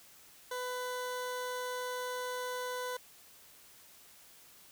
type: tone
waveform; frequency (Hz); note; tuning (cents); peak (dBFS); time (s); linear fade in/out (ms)
20% pulse; 499.4; B4; +19; -31; 0.51-2.97; 5
effects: white hiss -58 dBFS RMS until 4.71 s